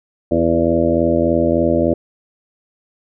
harmonic tone with a mistuned harmonic, 83.4 Hz, E2, 21 cents sharp, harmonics 1 / 2 / 3 / 4 / 5 / 6 / 7 / 8, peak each -24 / -24 / -19 / -18 / -26 / -21 / -18 / -26 dBFS, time 0.31-1.94 s, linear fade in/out 5 ms, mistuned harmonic 5, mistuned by -24 cents, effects none

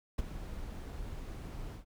brown noise with ADSR envelope, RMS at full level -31 dBFS, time 0.18-1.85 s, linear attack 8 ms, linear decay 23 ms, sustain -11 dB, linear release 110 ms, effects none

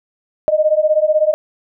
sine beating tone pair, 608 / 624 Hz, D#5 / D#5, -40 / +5 cents, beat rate 16 Hz, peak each -14 dBFS, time 0.48-1.34 s, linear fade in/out 0 ms, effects none

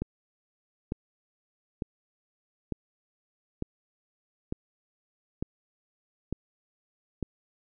click train, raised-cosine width 3 ms, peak -17 dBFS, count 9, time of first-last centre 0.02-7.227 s, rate 1.11 Hz, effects none

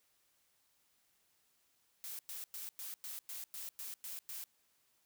blue noise bursts, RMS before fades -45 dBFS, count 10, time 2.04-4.44 s, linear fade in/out 0 ms, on 150 ms, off 100 ms, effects white hiss -75 dBFS RMS until 5.05 s

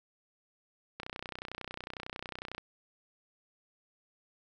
click train, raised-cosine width 0.3 ms, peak -23 dBFS, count 50, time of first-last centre 1-2.581 s, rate 31 Hz, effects none

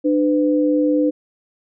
sine tone pair together, 299.3 / 503.4 Hz, D4 / B4, +33 / +33 cents, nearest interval major sixth, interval 900 cents, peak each -15 / -19 dBFS, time 0.04-1.11 s, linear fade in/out 20 ms, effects none

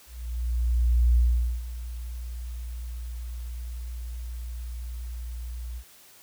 sine tone with ADSR envelope, 59.6 Hz, A#1, 39 cents sharp, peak -16 dBFS, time 0.06-5.84 s, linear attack 1100 ms, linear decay 460 ms, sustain -16 dB, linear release 69 ms, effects white hiss -53 dBFS RMS until 6.22 s

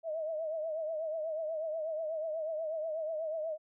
sine tone with vibrato, 634 Hz, D#5, 32 cents sharp, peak -33 dBFS, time 0.03-3.58 s, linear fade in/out 50 ms, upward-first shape triangle, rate 8.2 Hz, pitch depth 89 cents each way, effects none

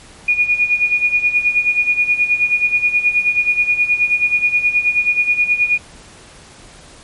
sine tone with tremolo, 2447 Hz, D#7, 29 cents flat, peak -9 dBFS, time 0.28-5.78 s, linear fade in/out 5 ms, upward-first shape sine, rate 9.4 Hz, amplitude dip 75%, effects pink hiss -41 dBFS RMS until 7.03 s + MP3 48 kbps

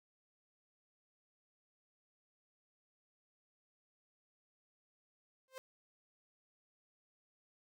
sawtooth tone with exponential growth, 523.3 Hz, C5, in tune, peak -38 dBFS, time 5.48-5.58 s, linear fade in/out 0 ms, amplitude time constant 21 ms, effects none

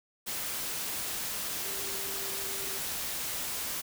sine tone in noise, 392 Hz, G4, in tune, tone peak -45 dBFS, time 1.64-2.79 s, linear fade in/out 20 ms, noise white, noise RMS -35 dBFS, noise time 0.26-3.82 s, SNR -13 dB, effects none

